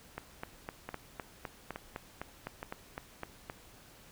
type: two click trains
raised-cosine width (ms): 0.5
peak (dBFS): -24 / -23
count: 4 / 13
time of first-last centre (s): 0.89-3.499 / 0.18-3.233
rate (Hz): 1.15 / 3.93
effects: pink hiss -57 dBFS RMS until 4.11 s